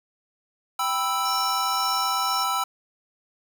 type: chord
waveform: square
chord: E minor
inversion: first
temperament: equal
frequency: 784 / 987.8 / 1318.5 Hz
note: G5 / B5 / E6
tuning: 0 / 0 / 0 cents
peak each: -30 / -29 / -26 dBFS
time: 0.79-2.64 s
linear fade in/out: 5 ms
type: tone with tremolo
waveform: sine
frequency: 5420 Hz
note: E8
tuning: 47 cents sharp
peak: -28 dBFS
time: 1.25-2.44 s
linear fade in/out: 5 ms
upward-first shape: sine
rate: 1.9 Hz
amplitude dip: 40%
effects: 9-bit